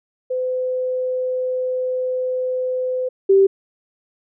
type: tone pair in turn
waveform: sine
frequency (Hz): 509 / 389.6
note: C5 / G4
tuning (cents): -48 / -11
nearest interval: perfect fourth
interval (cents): 463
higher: first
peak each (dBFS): -19 / -9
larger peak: second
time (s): 0.3-3.09 / 3.29-3.47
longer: first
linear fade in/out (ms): 10
effects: none